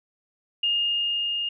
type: tone with level ramp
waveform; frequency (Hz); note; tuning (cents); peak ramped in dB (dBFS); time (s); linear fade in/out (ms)
sine; 2834; F7; +25; -20 to -25; 0.63-1.49; 5
effects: none